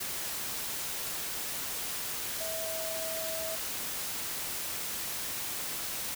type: tone in noise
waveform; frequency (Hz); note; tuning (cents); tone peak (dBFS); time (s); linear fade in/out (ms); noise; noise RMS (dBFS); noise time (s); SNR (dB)
sine; 647; E5; -32; -37; 2.4-3.56; 10; white; -36; 0-6.15; -4
effects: none